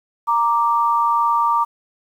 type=tone pair together; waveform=sine; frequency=932.4 / 1174.7 Hz; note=A#5 / D6; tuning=0 / 0 cents; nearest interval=major third; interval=400 cents; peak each=-17 dBFS; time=0.27-1.65 s; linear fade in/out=20 ms; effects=8-bit